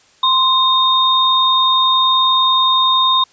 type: tone pair together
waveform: sine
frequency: 1041 / 3690 Hz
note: C6 / A#7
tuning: -9 / -18 cents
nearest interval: octave + minor seventh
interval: 2191 cents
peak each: -13 dBFS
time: 0.23-3.24 s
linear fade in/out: 5 ms
effects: white hiss -51 dBFS RMS until 3.32 s + resampled to 16000 Hz